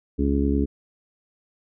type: harmonic tone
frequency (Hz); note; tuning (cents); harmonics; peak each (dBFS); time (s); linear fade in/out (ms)
70; C#2; +18; 1 / 2 / 3 / 4 / 5 / 6; -23 / -34 / -26 / -23 / -31 / -29; 0.18-0.66; 20
effects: none